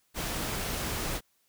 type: noise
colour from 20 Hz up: pink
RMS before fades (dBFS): -33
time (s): 0.14-1.21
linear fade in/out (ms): 50
effects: white hiss -71 dBFS RMS until 1.48 s